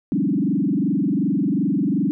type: tone with frequency modulation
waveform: sine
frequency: 238.1 Hz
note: A#3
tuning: 37 cents sharp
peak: -17 dBFS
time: 0.12-2.11 s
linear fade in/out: 0 ms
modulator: 22.7 Hz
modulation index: 3
effects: none